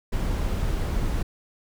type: noise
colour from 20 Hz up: brown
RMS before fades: -25 dBFS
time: 0.12-1.23 s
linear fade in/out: 10 ms
effects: none